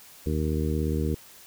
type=harmonic tone; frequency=77.2 Hz; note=D#2; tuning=13 cents flat; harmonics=1 / 2 / 3 / 4 / 5 / 6; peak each=-27 / -30 / -32 / -33 / -34 / -35 dBFS; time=0.26-1.15 s; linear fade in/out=5 ms; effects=white hiss -50 dBFS RMS until 1.46 s